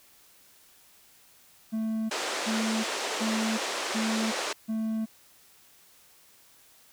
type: tone bursts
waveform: triangle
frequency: 220.9 Hz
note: A3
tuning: 7 cents sharp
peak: -25 dBFS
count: 5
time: 1.72-5.06 s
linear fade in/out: 20 ms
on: 380 ms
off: 360 ms
type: band-pass noise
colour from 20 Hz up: pink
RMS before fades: -32 dBFS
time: 2.11-4.53 s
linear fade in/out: 5 ms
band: 380 to 8000 Hz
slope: 24 dB/octave
effects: white hiss -58 dBFS RMS until 6.92 s